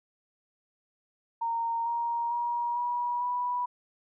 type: tone with pitch steps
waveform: sine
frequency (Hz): 924 / 938 / 952.2 / 966.6 / 981.2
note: A#5 / A#5 / A#5 / B5 / B5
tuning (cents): -16 / +11 / +37 / -38 / -12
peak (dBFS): -27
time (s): 1.41-3.66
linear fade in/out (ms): 10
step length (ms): 450
effects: none